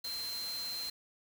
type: tone in noise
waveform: sine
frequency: 4132 Hz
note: C8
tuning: 22 cents flat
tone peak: -37 dBFS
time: 0.04-0.9 s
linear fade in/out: 5 ms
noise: white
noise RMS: -45 dBFS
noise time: 0.04-0.9 s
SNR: +5 dB
effects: none